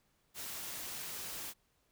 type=noise; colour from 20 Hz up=white; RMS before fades=-43 dBFS; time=0.34-1.54 s; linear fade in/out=50 ms; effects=pink hiss -75 dBFS RMS until 1.91 s